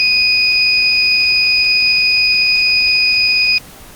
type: tone pair together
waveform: sine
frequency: 2489 / 4978 Hz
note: D#7 / D#8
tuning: 0 / 0 cents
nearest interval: octave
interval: 1200 cents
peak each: -12 dBFS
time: 0-3.58 s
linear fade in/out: 0 ms
effects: pink hiss -36 dBFS RMS until 3.95 s + Opus 24 kbps